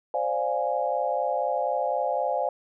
sine chord, D half-diminished seventh, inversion third, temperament equal, 523.3 / 587.3 / 698.5 / 830.6 Hz, C5 / D5 / F5 / Ab5, 0 / 0 / 0 / 0 cents, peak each -29 dBFS, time 0.14-2.49 s, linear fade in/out 2 ms, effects none

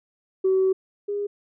sine tone pair in turn, 379.1 / 408 Hz, F#4 / G#4, +42 / -31 cents, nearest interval minor second, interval 127 cents, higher second, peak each -16 / -24 dBFS, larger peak first, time 0.44-0.73 / 1.08-1.27 s, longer first, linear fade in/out 10 ms, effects tanh soft clip ceiling -13 dBFS

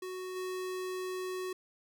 square tone with level steps, 370 Hz, F#4, in tune, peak -39 / -36 dBFS, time 0.02-1.53 s, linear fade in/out 5 ms, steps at 0.35 s, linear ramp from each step 20 ms, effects none

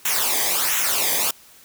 white noise with flanger, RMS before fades -21 dBFS, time 0.05-1.31 s, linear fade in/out 5 ms, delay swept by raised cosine 0.21 to 0.74 ms, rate 1.4 Hz, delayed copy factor -0.75, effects white hiss -49 dBFS RMS until 1.64 s

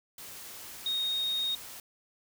sine tone in noise, 3722 Hz, A#7, 3 cents flat, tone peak -28 dBFS, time 0.86-1.55 s, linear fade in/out 2 ms, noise white, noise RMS -45 dBFS, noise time 0.18-1.8 s, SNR +14 dB, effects none

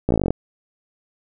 slowing click train, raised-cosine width 2 ms, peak -5 dBFS, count 12, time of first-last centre 0.09-0.306 s, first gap 16 ms, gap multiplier 1.04, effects none

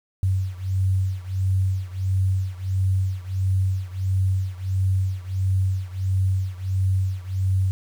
sine beating tone pair, 94.2 / 95.7 Hz, F#2 / G2, +32 / -41 cents, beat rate 1.5 Hz, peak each -22 / -24 dBFS, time 0.23-7.71 s, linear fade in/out 0 ms, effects 8-bit

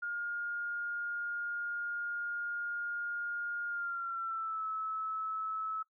sine tone with pitch glide, 1418 to 1300.3 Hz, F6 to E6, +26 to -24 cents, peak -34 dBFS, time 0.02-5.83 s, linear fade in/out 10 ms, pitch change -150 cents, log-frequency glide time 3.68-4.65 s, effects noise-tail reverb RT60 0.1 s tail -18 dB re dry

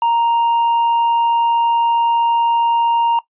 sine tone with tanh clipping, 932.3 Hz, A#5, in tune, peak -13 dBFS, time 0.02-3.19 s, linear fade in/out 2 ms, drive 4 dB, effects noise-tail reverb RT60 0.1 s tail -18 dB re dry + resampled to 8000 Hz

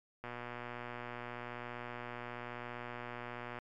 click train, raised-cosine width 0.5 ms, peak -28 dBFS, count 406, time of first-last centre 0.24-3.587 s, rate 121 Hz, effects MP3 96 kbps

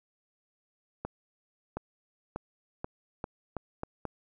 accelerating click train, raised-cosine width 1 ms, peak -20 dBFS, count 8, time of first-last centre 1.05-4.053 s, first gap 720 ms, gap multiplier 0.82, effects none

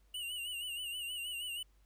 square tone with vibrato, 2877 Hz, F#7, 49 cents flat, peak -39 dBFS, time 0.14-1.63 s, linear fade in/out 5 ms, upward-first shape sine, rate 6.3 Hz, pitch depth 75 cents each way, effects added 50 Hz sine -64 dBFS peak until 1.85 s + pink hiss -75 dBFS RMS until 1.85 s

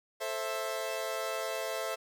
sawtooth chord, A minor, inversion none, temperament equal with one note detuned, 440 / 528.4 / 659.3 Hz, A4 / C5 / E5, 0 / +17 / 0 cents, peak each -36 / -34 / -32 dBFS, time 0.2-1.96 s, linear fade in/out 20 ms, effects none

